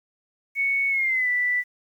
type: tone with pitch glide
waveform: sine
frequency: 2217 to 1975.1 Hz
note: C#7 to B6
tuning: 0 to 0 cents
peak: -20 dBFS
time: 0.55-1.64 s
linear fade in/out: 50 ms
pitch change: -200 cents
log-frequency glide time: 0.89-1.29 s
effects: 9-bit